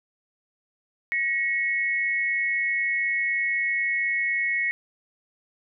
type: tone pair together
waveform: sine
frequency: 1903 / 2195 Hz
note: A#6 / C#7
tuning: +35 / -18 cents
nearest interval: major second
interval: 247 cents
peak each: -25 dBFS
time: 1.12-4.71 s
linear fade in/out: 0 ms
effects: none